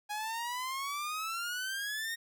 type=exponential sweep; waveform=sawtooth; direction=up; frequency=825 to 1864.7 Hz; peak=-31 dBFS; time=0.09-2.16 s; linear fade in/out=20 ms; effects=none